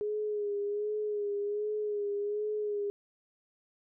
sine tone with vibrato, 415.3 Hz, G#4, in tune, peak -30 dBFS, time 0.01-2.9 s, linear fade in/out 0 ms, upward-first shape sine, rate 1.3 Hz, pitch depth 39 cents each way, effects none

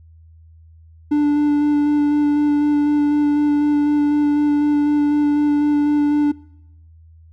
triangle tone with vibrato, 293.7 Hz, D4, in tune, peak -11 dBFS, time 1.11-6.32 s, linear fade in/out 10 ms, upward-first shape square, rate 4 Hz, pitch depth 9 cents each way, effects noise-tail reverb RT60 0.9 s tail -24 dB re dry + added 81 Hz sine -43 dBFS peak until 7.32 s

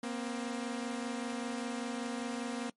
sawtooth tone pair together, 236.5 / 261.6 Hz, A#3 / C4, +25 / 0 cents, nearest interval major second, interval 175 cents, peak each -33 / -36 dBFS, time 0.03-2.7 s, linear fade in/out 5 ms, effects noise-tail reverb RT60 0.1 s tail -21 dB re dry + MP3 48 kbps

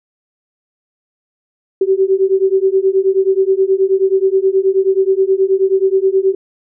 sine beating tone pair, 379.4 / 388.8 Hz, F#4 / G4, +43 / -14 cents, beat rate 9.4 Hz, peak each -13 dBFS, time 1.81-6.35 s, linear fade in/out 5 ms, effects none

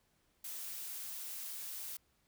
blue noise, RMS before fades -44 dBFS, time 0.44-1.97 s, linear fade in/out 5 ms, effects pink hiss -75 dBFS RMS until 2.27 s

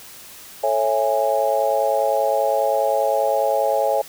sine chord, A major seventh, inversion none, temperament just, 440 / 550 / 660 / 825 Hz, A4 / C#5 / E5 / G#5, 0 / -14 / +2 / -12 cents, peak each -26 / -20 / -22 / -22 dBFS, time 0.63-4.02 s, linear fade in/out 10 ms, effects white hiss -41 dBFS RMS until 4.08 s

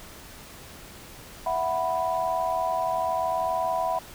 sine chord, E suspended second, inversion none, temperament equal, 659.3 / 740 / 987.8 Hz, E5 / F#5 / B5, 0 / 0 / 0 cents, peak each -28 dBFS, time 1.46-3.99 s, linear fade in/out 5 ms, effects pink hiss -45 dBFS RMS until 4.14 s

